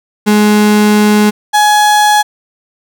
35% pulse tone pair in turn, 210 / 840 Hz, G#3 / G#5, +19 / +19 cents, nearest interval 2 octaves, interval 2400 cents, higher second, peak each -4 dBFS, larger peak neither, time 0.26-1.31 / 1.53-2.23 s, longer first, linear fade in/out 20 ms, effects none

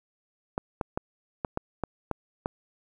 clicks, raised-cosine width 1 ms, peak -14 dBFS, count 8, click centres 0.579 / 0.812 / 0.975 / 1.448 / 1.574 / 1.837 / 2.113 / 2.459 s, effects 9-bit

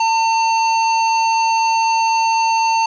square tone, 902 Hz, A5, 43 cents sharp, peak -14 dBFS, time 0-2.86 s, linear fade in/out 5 ms, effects resampled to 16000 Hz + 7-bit

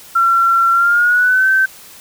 sine tone with pitch glide, 1361 to 1545.4 Hz, F6 to G6, -45 to -25 cents, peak -9 dBFS, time 0.15-1.66 s, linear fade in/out 10 ms, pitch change +220 cents, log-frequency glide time 0.72-1.49 s, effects white hiss -39 dBFS RMS until 2 s

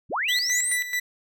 sine linear sweep, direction up, 45.32 to 9920 Hz, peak -23 dBFS, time 0.09-0.78 s, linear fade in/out 50 ms
40% pulse tone with tremolo, 1975.5 Hz, B6, in tune, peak -22 dBFS, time 0.28-1 s, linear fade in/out 10 ms, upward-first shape square, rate 4.6 Hz, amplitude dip 65%
effects none

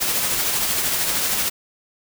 white noise with tremolo, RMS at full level -20 dBFS, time 0-1.5 s, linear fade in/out 20 ms, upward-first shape triangle, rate 13 Hz, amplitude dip 35%, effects none

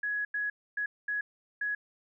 sine tone bursts at uneven times, 1676 Hz, G#6, 15 cents sharp, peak -29 dBFS, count 5, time 0.03-0.25 / 0.34-0.5 / 0.77-0.86 / 1.08-1.21 / 1.61-1.75 s, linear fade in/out 5 ms, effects none

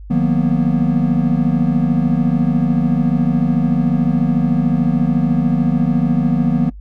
triangle chord, B major seventh, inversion first, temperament equal with one note detuned, 155.56 / 182.03 / 233.1 / 246.9 Hz, D#3 / F#3 / A#3 / B3, 0 / -28 / 0 / 0 cents, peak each -16 dBFS, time 0.1-6.7 s, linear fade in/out 10 ms, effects noise-tail reverb RT60 0.1 s tail -20 dB re dry + added 50 Hz sine -31 dBFS peak until 6.8 s

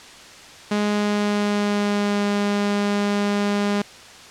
sawtooth tone with pitch glide, 207.7 to 203.9 Hz, G#3 to G#3, 0 to -32 cents, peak -15 dBFS, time 0.71-3.82 s, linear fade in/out 5 ms, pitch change -32 cents, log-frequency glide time 0.88-2.25 s, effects white hiss -42 dBFS RMS until 4.3 s + low-pass 6000 Hz 12 dB/octave

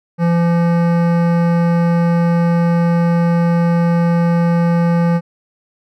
sine tone with hard clipping, 170.4 Hz, F3, 42 cents flat, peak -13 dBFS, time 0.18-5.21 s, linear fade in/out 50 ms, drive 16 dB, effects none

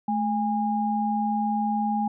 sine tone pair together, 216.6 / 817.8 Hz, A3 / G#5, -27 / -27 cents, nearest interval octave + major seventh, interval 2300 cents, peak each -25 dBFS, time 0.08-2.08 s, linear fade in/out 5 ms, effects none

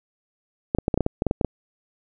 clicks, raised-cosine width 2 ms, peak -7 dBFS, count 12, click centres 0.749 / 0.786 / 0.881 / 0.942 / 0.976 / 1.007 / 1.064 / 1.221 / 1.267 / 1.311 / 1.412 / 1.447 s, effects none

